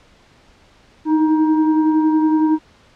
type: tone with frequency modulation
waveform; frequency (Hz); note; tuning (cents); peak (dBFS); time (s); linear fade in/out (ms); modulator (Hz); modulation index
sine; 311.1; D#4; 0; -12; 1.05-2.59; 50; 633; 0.52
effects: pink hiss -51 dBFS RMS until 2.95 s + low-pass 5000 Hz 12 dB/octave